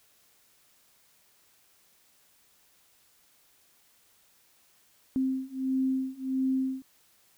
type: beating tone pair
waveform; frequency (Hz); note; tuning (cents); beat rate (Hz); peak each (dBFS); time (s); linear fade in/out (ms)
sine; 262.1 / 263.6; C4 / C4; +3 / +13; 1.5; -30 / -29; 5.16-6.82; 0
effects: white hiss -64 dBFS RMS until 7.37 s